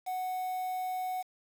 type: tone with quantisation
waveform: triangle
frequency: 740 Hz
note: F#5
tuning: in tune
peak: -30 dBFS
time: 0.06-1.23 s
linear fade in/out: 20 ms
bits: 8
effects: none